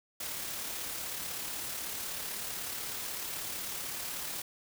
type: noise with amplitude modulation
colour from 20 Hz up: white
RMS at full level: -37 dBFS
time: 0.2-4.42 s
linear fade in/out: 5 ms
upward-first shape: sine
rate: 36.1 Hz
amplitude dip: 30%
effects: none